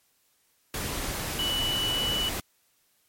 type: tone in noise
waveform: sine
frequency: 2960 Hz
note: F#7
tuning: in tune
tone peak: -26 dBFS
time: 1.39-2.29 s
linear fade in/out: 2 ms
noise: pink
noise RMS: -32 dBFS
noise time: 0.74-2.4 s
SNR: +3 dB
effects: white hiss -68 dBFS RMS until 3.08 s + MP3 64 kbps